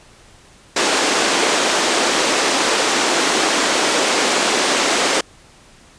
pink band-pass noise, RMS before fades -17 dBFS, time 0.76-5.21 s, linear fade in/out 5 ms, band 280 to 8400 Hz, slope 24 dB/octave, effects pink hiss -47 dBFS RMS until 5.98 s + resampled to 22050 Hz

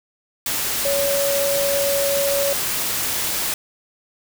sine tone in noise, 561 Hz, C#5, 21 cents sharp, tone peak -19 dBFS, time 0.85-2.53 s, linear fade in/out 2 ms, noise white, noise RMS -23 dBFS, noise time 0.46-3.54 s, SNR +1 dB, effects none

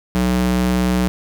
square tone with high-pass filter, 61.8 Hz, B1, 2 cents sharp, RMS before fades -17 dBFS, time 0.15-1.08 s, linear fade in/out 0 ms, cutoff 130 Hz, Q 3.2, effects none

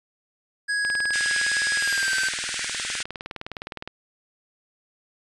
square tone with pitch glide, 1661.2 to 1550 Hz, G#6 to G6, 0 to -20 cents, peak -23 dBFS, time 0.68-2.3 s, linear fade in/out 20 ms, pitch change -120 cents, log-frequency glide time 1.77-2.15 s
click train, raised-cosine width 0.3 ms, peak -17 dBFS, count 60, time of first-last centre 0.85-3.876 s, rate 19.5 Hz
pink band-pass noise, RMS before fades -30 dBFS, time 1.13-3.03 s, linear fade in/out 5 ms, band 1400 to 9800 Hz, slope 96 dB/octave
effects resampled to 24000 Hz

